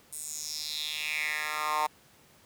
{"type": "tone with high-pass filter sweep", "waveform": "10% pulse", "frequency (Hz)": 152.3, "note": "D#3", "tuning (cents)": -37, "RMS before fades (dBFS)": -33, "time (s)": [0.12, 1.87], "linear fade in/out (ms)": 10, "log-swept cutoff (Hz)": [9200, 910], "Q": 4.2, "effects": ["pink hiss -59 dBFS RMS until 2.45 s", "high-pass 80 Hz 12 dB/octave"]}